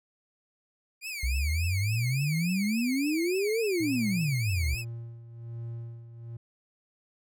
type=tone with vibrato; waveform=sawtooth; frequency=2363 Hz; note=D7; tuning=10 cents sharp; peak=-31 dBFS; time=1.01-4.85 s; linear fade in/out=50 ms; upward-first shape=triangle; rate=3.5 Hz; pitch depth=210 cents each way
type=exponential two-way sweep; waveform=sine; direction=up then down; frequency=60.4 to 465.8 to 65.3 Hz; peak=-25 dBFS; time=1.23-4.75 s; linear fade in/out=5 ms; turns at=3.6 s
type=tone with tremolo; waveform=triangle; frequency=116.54 Hz; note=A#2; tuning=in tune; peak=-32 dBFS; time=3.8-6.37 s; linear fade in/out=5 ms; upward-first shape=sine; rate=1.2 Hz; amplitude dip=70%
effects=none